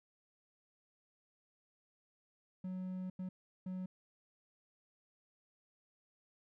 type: tone bursts at uneven times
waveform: triangle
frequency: 185 Hz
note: F#3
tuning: in tune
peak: -37 dBFS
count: 3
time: 2.64-3.1 / 3.19-3.29 / 3.66-3.86 s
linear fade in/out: 5 ms
effects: none